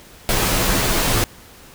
pink noise with comb filter, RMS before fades -18 dBFS, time 0.29-1.24 s, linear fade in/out 0 ms, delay 13 ms, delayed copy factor -0.75, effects pink hiss -44 dBFS RMS until 1.74 s

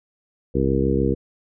harmonic tone with a mistuned harmonic, 67 Hz, C2, 42 cents sharp, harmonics 1 / 2 / 3 / 4 / 5 / 6 / 7, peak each -25 / -25 / -25 / -25 / -25 / -25 / -25 dBFS, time 0.54-1.15 s, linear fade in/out 20 ms, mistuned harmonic 1, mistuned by -35 cents, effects none

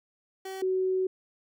30% pulse / sine tone pair in turn, 381.9 / 374.5 Hz, G4 / F#4, -45 / +21 cents, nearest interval unison, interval 34 cents, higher first, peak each -33 / -24 dBFS, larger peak second, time 0.45-0.62 / 0.62-1.07 s, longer second, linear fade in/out 5 ms, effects none

